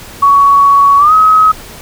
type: tone with pitch glide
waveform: sine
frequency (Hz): 1121 to 1272.9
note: C#6 to D#6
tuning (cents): +19 to +39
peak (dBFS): -3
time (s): 0.22-1.52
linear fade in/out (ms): 10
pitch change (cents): +220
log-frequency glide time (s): 0.98-1.13
effects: pink hiss -31 dBFS RMS until 1.81 s